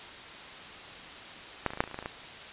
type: clicks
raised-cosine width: 0.5 ms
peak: -11 / -23 / -22 / -24 / -8 / -21 / -28 / -29 / -22 / -21 / -26 / -19 dBFS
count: 12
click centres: 1.663 / 1.705 / 1.735 / 1.774 / 1.805 / 1.839 / 1.876 / 1.913 / 1.944 / 1.989 / 2.026 / 2.059 s
effects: white hiss -44 dBFS RMS until 2.52 s + resampled to 8000 Hz